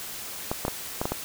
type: clicks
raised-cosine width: 1 ms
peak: -12 dBFS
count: 6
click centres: 0.515 / 0.651 / 0.681 / 1.015 / 1.055 / 1.12 s
effects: white hiss -37 dBFS RMS until 1.24 s